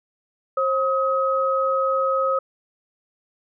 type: tone pair together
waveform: sine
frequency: 534.5 / 1269 Hz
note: C5 / D#6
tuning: +37 / +34 cents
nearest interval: octave + minor third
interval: 1497 cents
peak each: -21 dBFS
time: 0.57-2.39 s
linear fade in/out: 5 ms
effects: none